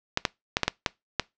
clicks, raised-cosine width 0.2 ms, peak -4 dBFS, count 7, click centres 0.174 / 0.252 / 0.569 / 0.633 / 0.68 / 0.862 / 1.197 s, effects noise-tail reverb RT60 0.2 s tail -23 dB re dry + low-pass 6000 Hz 12 dB/octave

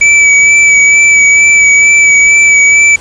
square tone with vibrato, 2297 Hz, D7, 39 cents flat, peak -3 dBFS, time 0.01-2.96 s, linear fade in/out 5 ms, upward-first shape sine, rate 2.2 Hz, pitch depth 21 cents each way, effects pink hiss -31 dBFS RMS until 3 s + resampled to 22050 Hz

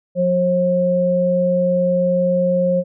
sine tone pair together, 179.36 / 537 Hz, F3 / C5, +46 / +45 cents, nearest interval octave + perfect fifth, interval 1899 cents, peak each -19 / -15 dBFS, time 0.15-2.84 s, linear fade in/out 50 ms, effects none

